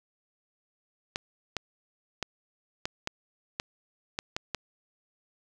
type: clicks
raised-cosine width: 0.2 ms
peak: -13 dBFS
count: 9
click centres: 1.159 / 1.567 / 2.227 / 2.855 / 3.074 / 3.599 / 4.189 / 4.365 / 4.547 s
effects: none